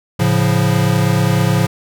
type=chord; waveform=square; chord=A augmented; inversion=none; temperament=equal with one note detuned; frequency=110 / 139.56 / 174.61 Hz; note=A2 / C#3 / E#3; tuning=0 / +12 / 0 cents; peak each=-17 dBFS; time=0.19-1.67 s; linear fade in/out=10 ms; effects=none